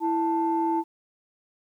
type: tone pair together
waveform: sine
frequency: 330.4 / 882 Hz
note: E4 / A5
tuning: +4 / +4 cents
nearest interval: octave + perfect fourth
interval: 1700 cents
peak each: -24 dBFS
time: 0-0.84 s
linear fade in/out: 50 ms
effects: tanh soft clip ceiling -14 dBFS + 10-bit